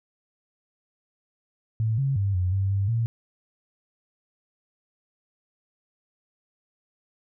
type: tone with pitch steps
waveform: sine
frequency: 110.9 / 136.6 / 99.1 / 90.7 / 97.1 / 98.6 / 115.1 Hz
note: A2 / C#3 / G2 / F#2 / G2 / G2 / A#2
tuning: +14 / -25 / +19 / -34 / -16 / +11 / -22 cents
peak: -21 dBFS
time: 1.8-3.06 s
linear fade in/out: 0 ms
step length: 180 ms
effects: none